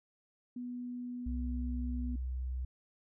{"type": "tone", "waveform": "sine", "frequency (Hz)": 245.7, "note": "B3", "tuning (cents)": -9, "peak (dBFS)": -38, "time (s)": [0.56, 2.16], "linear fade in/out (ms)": 5}
{"type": "tone with pitch glide", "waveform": "sine", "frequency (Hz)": [64, 63.45], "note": ["C2", "B1"], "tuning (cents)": [-38, 47], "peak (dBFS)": -34, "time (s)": [1.26, 2.65], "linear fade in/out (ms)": 5, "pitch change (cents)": -15, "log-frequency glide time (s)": [1.9, 2.04]}
{"effects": []}